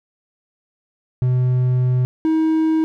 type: tone pair in turn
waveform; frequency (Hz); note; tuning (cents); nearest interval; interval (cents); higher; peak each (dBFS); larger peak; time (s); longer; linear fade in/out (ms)
triangle; 126.2 / 318; B2 / D#4; +38 / +38; octave + major third; 1600; second; -12; neither; 1.22-2.05 / 2.25-2.84; first; 0
effects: none